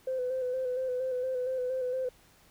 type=tone with vibrato; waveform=sine; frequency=510 Hz; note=C5; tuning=44 cents flat; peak=-28 dBFS; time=0.07-2.09 s; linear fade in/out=5 ms; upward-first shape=square; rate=4.3 Hz; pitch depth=32 cents each way; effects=tanh soft clip ceiling -24 dBFS + pink hiss -61 dBFS RMS until 2.5 s